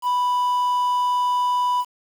triangle tone with quantisation, 987.8 Hz, B5, in tune, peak -16 dBFS, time 0.02-1.85 s, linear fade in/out 50 ms, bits 7, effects none

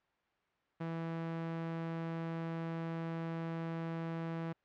sawtooth tone, 164.81 Hz, E3, in tune, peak -33 dBFS, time 0.8-4.53 s, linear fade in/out 10 ms, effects white hiss -75 dBFS RMS until 4.64 s + low-pass 2000 Hz 12 dB/octave

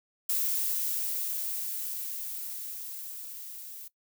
violet noise with level ramp, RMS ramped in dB -28 to -44 dBFS, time 0.29-3.88 s, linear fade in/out 5 ms, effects noise-tail reverb RT60 0.1 s tail -18 dB re dry

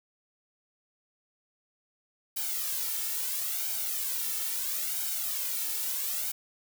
blue noise with flanger, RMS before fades -32 dBFS, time 2.36-6.32 s, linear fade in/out 10 ms, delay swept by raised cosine 1.3 to 2.26 ms, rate 0.75 Hz, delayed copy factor +0.85, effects none

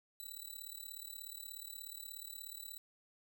5% pulse tone with amplitude modulation, 3958 Hz, B7, 3 cents sharp, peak -35 dBFS, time 0.2-2.78 s, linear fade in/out 0 ms, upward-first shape sine, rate 36.7 Hz, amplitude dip 85%, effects none

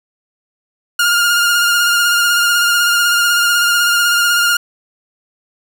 sawtooth tone with vibrato, 1413 Hz, F6, 20 cents sharp, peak -7 dBFS, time 0.99-4.57 s, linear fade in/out 5 ms, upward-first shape triangle, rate 16 Hz, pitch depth 33 cents each way, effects none

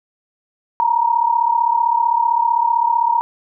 sine tone pair together, 916 / 951.6 Hz, A#5 / A#5, -31 / +35 cents, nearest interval minor second, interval 66 cents, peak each -17 / -15 dBFS, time 0.8-3.21 s, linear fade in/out 0 ms, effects none

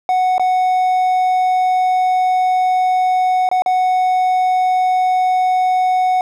triangle tone with dropouts, 739 Hz, F#5, 2 cents flat, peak -10 dBFS, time 0.09-6.21 s, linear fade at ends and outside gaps 1 ms, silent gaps 0.381-0.396 / 3.49-3.514 / 3.621-3.661 s, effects none

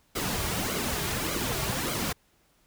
pink noise with flanger, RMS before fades -30 dBFS, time 0.15-2.13 s, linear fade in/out 10 ms, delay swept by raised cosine 1.1 to 4 ms, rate 1.7 Hz, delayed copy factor -0.65, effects pink hiss -66 dBFS RMS until 2.66 s

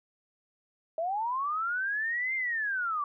sine linear two-way sweep, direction up then down, 630 to 2117 to 1133 Hz, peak -28 dBFS, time 0.98-3.04 s, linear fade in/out 2 ms, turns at 2.35 s, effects none

